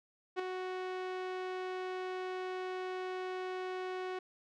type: tone with ADSR envelope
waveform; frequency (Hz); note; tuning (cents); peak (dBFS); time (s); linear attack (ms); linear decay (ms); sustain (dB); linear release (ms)
sawtooth; 370; F#4; 0; -26; 0.36-4.19; 34; 5; -7; 5
effects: low-pass 3000 Hz 12 dB/octave